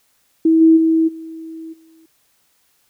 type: tone with level steps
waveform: sine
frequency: 323.5 Hz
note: E4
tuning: 32 cents flat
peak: -9 / -6 / -11 / -29 / -46 dBFS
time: 0.45-2.06 s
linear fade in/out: 5 ms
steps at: 0.6 / 0.76 / 1.07 / 1.72 s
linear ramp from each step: 20 ms
effects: white hiss -61 dBFS RMS until 2.89 s

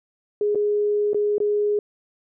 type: tone with dropouts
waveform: sine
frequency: 415.3 Hz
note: G#4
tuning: in tune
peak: -18 dBFS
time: 0.41-1.79 s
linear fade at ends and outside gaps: 2 ms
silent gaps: 0.548-0.555 / 1.133-1.145 / 1.382-1.402 s
effects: none

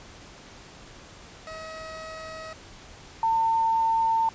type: tone pair in turn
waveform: 20% pulse / sine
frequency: 638 / 902.3 Hz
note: D#5 / A5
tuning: +43 / +43 cents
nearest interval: tritone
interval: 600 cents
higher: second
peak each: -32 / -20 dBFS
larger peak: second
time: 1.47-2.53 / 3.23-4.29 s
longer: neither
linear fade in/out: 2 ms
effects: pink hiss -47 dBFS RMS until 4.34 s + resampled to 16000 Hz

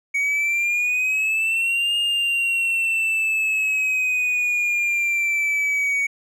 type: exponential two-way sweep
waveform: triangle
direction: up then down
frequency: 2238 to 2834 to 2238 Hz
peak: -17 dBFS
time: 0.14-6.07 s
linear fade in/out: 10 ms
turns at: 1.96 s
effects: none

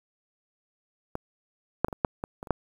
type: clicks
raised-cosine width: 1 ms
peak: -17 / -7 / -20 / -20 / -7 / -17 / -23 / -30 / -8 dBFS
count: 9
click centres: 1.154 / 1.846 / 1.884 / 1.928 / 2.048 / 2.239 / 2.429 / 2.472 / 2.507 s
effects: 8-bit

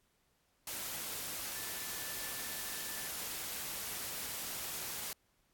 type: tone in noise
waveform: sine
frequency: 1760 Hz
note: A6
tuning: in tune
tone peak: -52 dBFS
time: 1.55-3.09 s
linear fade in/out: 2 ms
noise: white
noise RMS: -41 dBFS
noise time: 0.67-5.13 s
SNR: -14 dB
effects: pink hiss -75 dBFS RMS until 5.53 s + AAC 64 kbps

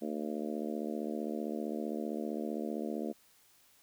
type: harmonic tone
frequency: 75.4 Hz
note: D2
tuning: 46 cents sharp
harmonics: 3 / 4 / 5 / 6 / 7 / 8 / 9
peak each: -38 / -40 / -42 / -44 / -45 / -46 / -47 dBFS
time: 0.01-3.13 s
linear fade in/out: 20 ms
effects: white hiss -65 dBFS RMS until 3.82 s

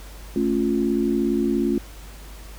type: chord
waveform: sine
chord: A augmented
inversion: none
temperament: equal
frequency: 220 / 277.2 / 349.2 Hz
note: A3 / C#4 / E#4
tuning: 0 / 0 / 0 cents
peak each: -23 dBFS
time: 0.36-1.78 s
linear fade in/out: 2 ms
effects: added 50 Hz sine -38 dBFS peak until 2.58 s + pink hiss -45 dBFS RMS until 2.58 s

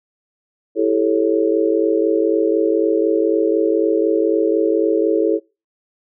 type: chord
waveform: sine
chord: A dominant seventh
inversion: second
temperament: just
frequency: 330 / 396 / 440 / 550 Hz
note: E4 / G4 / A4 / C#5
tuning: +2 / +18 / 0 / -14 cents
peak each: -18 / -21 / -17 / -22 dBFS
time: 0.75-5.4 s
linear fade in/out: 50 ms
effects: noise-tail reverb RT60 0.3 s tail -26 dB re dry

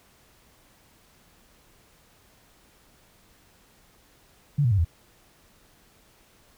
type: tone with pitch steps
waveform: sine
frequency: 144.5 / 120.11 / 99.84 / 82.99 Hz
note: D3 / B2 / G2 / E2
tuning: -28 / -48 / +32 / +12 cents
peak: -18 dBFS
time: 4.58-4.848 s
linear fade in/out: 10 ms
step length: 67 ms
effects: pink hiss -59 dBFS RMS until 6.57 s

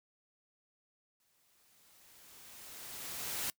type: noise with exponential growth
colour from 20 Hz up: white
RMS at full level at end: -36 dBFS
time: 1.2-3.5 s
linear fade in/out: 1 ms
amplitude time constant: 500 ms
effects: noise-tail reverb RT60 0.1 s tail -23 dB re dry

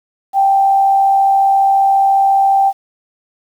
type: tone with frequency modulation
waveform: sine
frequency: 784 Hz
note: G5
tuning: in tune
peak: -8 dBFS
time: 0.33-2.73 s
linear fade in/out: 50 ms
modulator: 74.5 Hz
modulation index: 0.24
effects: 7-bit

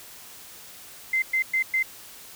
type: tone bursts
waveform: sine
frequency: 2075 Hz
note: C7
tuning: 15 cents flat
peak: -20 dBFS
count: 4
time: 1.13-1.828 s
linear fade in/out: 5 ms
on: 92 ms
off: 110 ms
effects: white hiss -45 dBFS RMS until 2.35 s

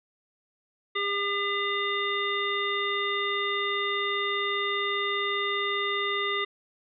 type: harmonic tone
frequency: 402.5 Hz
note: G4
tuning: 46 cents sharp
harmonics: 1 / 3 / 5 / 7 / 9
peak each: -32 / -31 / -30 / -38 / -33 dBFS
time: 0.95-6.45 s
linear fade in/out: 10 ms
effects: none

